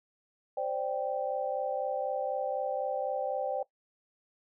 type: chord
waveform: sine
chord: C suspended second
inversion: none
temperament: equal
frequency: 523.3 / 587.3 / 784 Hz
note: C5 / D5 / G5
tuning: 0 / 0 / 0 cents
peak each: -34 dBFS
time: 0.57-3.63 s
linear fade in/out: 5 ms
effects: noise-tail reverb RT60 0.1 s tail -19 dB re dry